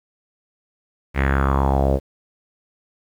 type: tone with low-pass filter sweep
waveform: sawtooth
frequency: 68 Hz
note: C#2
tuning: 33 cents flat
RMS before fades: -18 dBFS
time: 1.14-2 s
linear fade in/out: 50 ms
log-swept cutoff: 2200 to 510 Hz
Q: 4.1
effects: 8-bit